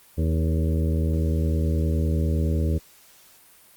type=harmonic tone with a mistuned harmonic; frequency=79.8 Hz; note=D#2; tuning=44 cents sharp; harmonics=1 / 2 / 3 / 4 / 5 / 6 / 7; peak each=-21 / -27 / -31 / -33 / -35 / -37 / -38 dBFS; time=0.17-2.79 s; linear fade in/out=20 ms; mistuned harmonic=5; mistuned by=+44 cents; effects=white hiss -53 dBFS RMS until 3.76 s + Opus 32 kbps